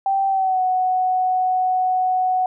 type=tone with pitch glide; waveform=sine; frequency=780 to 740.9 Hz; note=G5 to F#5; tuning=-9 to +2 cents; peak=-16 dBFS; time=0.06-2.46 s; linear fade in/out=2 ms; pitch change=-89 cents; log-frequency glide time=0.28-0.61 s; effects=none